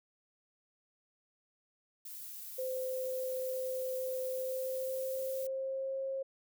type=noise; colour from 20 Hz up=violet; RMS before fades=-46 dBFS; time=2.05-5.47 s; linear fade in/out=5 ms
type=tone with pitch glide; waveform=sine; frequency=517 to 536.8 Hz; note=C5 to C5; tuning=-21 to +44 cents; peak=-34 dBFS; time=2.58-6.23 s; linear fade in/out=10 ms; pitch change=+65 cents; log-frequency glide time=4.25-5.99 s
effects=none